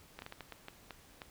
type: slowing click train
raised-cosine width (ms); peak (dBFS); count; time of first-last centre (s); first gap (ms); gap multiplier
0.3; -28; 9; 0.19-1.218; 31; 1.39
effects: pink hiss -60 dBFS RMS until 1.3 s